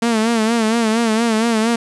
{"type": "tone with vibrato", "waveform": "sawtooth", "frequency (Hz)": 225.9, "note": "A3", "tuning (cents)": 46, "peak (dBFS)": -10, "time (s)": [0.02, 1.76], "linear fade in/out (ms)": 5, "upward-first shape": "sine", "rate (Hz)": 4.3, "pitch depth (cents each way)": 77, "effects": ["resampled to 24000 Hz", "7-bit"]}